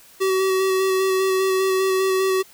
square tone with vibrato, 380 Hz, F#4, 46 cents sharp, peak -18 dBFS, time 0.2-2.43 s, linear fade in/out 20 ms, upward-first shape square, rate 5 Hz, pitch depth 13 cents each way, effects white hiss -49 dBFS RMS until 2.53 s

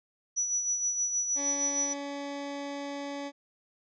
sine tone with tremolo, 5900 Hz, F#8, 6 cents flat, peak -25 dBFS, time 0.36-1.94 s, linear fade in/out 20 ms, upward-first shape sine, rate 6.4 Hz, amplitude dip 50%
20% pulse tone, 282.9 Hz, C#4, 35 cents sharp, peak -30 dBFS, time 1.35-3.32 s, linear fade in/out 50 ms
effects resampled to 16000 Hz

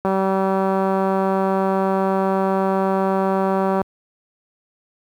click train, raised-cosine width 1 ms, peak -7 dBFS, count 724, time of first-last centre 0.05-3.816 s, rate 192 Hz, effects high-pass 60 Hz 12 dB/octave + 8-bit

